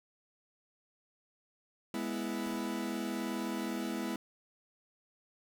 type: chord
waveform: 40% pulse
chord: E major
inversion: first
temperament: equal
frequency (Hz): 207.7 / 246.9 / 329.6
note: G#3 / B3 / E4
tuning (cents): 0 / 0 / 0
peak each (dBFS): -38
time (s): 1.94-4.16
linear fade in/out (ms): 2
type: noise with exponential decay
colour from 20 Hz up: pink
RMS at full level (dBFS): -49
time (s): 2.46-2.87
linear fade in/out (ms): 0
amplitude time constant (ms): 89
effects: none